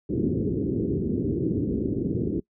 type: low-pass noise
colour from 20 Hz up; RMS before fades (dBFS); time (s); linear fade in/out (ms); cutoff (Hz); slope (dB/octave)
white; -25; 0.09-2.4; 10; 400; 48
effects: noise-tail reverb RT60 0.1 s tail -24 dB re dry + high-pass 80 Hz 12 dB/octave